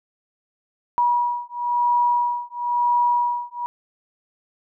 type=beating tone pair; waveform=sine; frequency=964 / 964.99 Hz; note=B5 / B5; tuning=-42 / -40 cents; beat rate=0.99 Hz; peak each=-21 dBFS; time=0.98-3.66 s; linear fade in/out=0 ms; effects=none